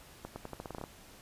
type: accelerating click train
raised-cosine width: 1 ms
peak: -26 dBFS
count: 11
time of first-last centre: 0.25-0.839 s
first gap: 110 ms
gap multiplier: 0.85
effects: pink hiss -55 dBFS RMS until 1.21 s + resampled to 32000 Hz